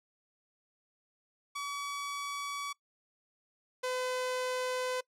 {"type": "tone pair in turn", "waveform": "sawtooth", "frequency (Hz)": [1138, 506.9], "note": ["C#6", "B4"], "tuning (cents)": [45, 45], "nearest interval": "octave + major second", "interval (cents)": 1400, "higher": "first", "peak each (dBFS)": [-32, -28], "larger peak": "second", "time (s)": [[1.55, 2.73], [3.83, 5.01]], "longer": "neither", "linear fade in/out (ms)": 10, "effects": ["noise-tail reverb RT60 0.1 s tail -22 dB re dry", "low-pass 10000 Hz 12 dB/octave"]}